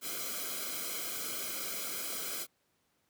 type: noise with comb filter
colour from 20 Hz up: white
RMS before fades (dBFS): -38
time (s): 0.01-2.47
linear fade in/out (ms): 50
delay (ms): 1.1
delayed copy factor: -0.95
effects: pink hiss -75 dBFS RMS until 3.09 s + high-pass 100 Hz 12 dB/octave